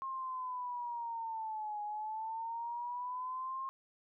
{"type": "linear two-way sweep", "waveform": "sine", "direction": "down then up", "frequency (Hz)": [1072, 830.6, 1072], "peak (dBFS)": -37, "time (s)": [0.02, 3.69], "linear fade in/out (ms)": 0, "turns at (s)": 1.82, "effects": []}